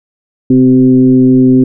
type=tone with frequency modulation; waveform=sine; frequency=257.7 Hz; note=C4; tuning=26 cents flat; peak=-3 dBFS; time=0.5-1.64 s; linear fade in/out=5 ms; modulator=127 Hz; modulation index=0.67; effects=none